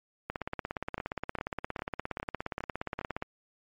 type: two click trains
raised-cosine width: 0.5 ms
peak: -20 / -18 dBFS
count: 6 / 51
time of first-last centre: 0.98-3.013 / 0.3-3.224 s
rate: 2.46 / 17.1 Hz
effects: MP3 48 kbps